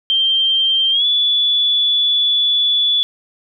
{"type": "tone with pitch glide", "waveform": "sine", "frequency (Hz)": [3155, 3441], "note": ["G7", "A7"], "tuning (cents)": [10, -39], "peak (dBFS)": -12, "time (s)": [0.1, 3.03], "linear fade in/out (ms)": 0, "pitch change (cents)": 151, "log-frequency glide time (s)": [0.91, 1.05], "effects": []}